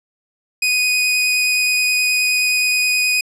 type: tone with vibrato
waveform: sawtooth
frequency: 2489 Hz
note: D#7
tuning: in tune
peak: -11 dBFS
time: 0.62-3.21 s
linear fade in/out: 5 ms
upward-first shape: triangle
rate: 9.5 Hz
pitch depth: 9 cents each way
effects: low-pass 12000 Hz 12 dB/octave